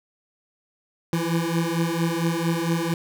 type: beating tone pair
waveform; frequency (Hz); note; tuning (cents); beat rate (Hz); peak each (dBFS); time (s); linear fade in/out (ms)
25% pulse; 164.81 / 169.21; E3 / E3; 0 / +46; 4.4; -21; 1.13-2.94; 2
effects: none